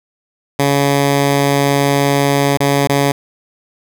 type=tone with dropouts; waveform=10% pulse; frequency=140.8 Hz; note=C#3; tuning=27 cents sharp; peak=-3 dBFS; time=0.59-3.12 s; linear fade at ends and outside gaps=5 ms; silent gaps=2.573-2.603 / 2.873-2.894 s; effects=none